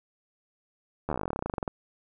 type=slowing click train; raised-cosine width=1 ms; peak=-16 dBFS; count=23; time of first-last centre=1.09-1.678 s; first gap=12 ms; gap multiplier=1.07; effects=none